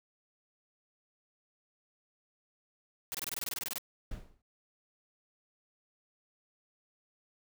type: noise bursts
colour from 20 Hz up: white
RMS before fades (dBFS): -37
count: 14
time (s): 3.12-3.782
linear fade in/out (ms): 0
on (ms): 25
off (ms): 24
type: noise with exponential decay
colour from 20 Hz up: brown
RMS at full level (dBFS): -36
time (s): 4.11-4.42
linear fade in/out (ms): 5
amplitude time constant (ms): 67
effects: none